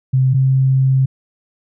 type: tone pair in turn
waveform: sine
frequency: 130.81 / 132.71 Hz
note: C3 / C3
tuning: 0 / +25 cents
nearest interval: unison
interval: 25 cents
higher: second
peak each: -10 dBFS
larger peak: neither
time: 0.13-0.34 / 0.34-1.06 s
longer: second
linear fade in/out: 10 ms
effects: none